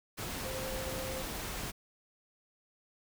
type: tone in noise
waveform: sine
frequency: 523.3 Hz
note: C5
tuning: in tune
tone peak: -40 dBFS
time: 0.44-1.23 s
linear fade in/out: 20 ms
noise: pink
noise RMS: -39 dBFS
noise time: 0.17-1.72 s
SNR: -4 dB
effects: none